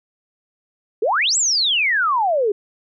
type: exponential two-way sweep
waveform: sine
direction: up then down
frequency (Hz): 391.9 to 7960 to 391.9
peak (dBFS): -15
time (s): 1.02-2.52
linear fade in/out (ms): 5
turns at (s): 1.37
effects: none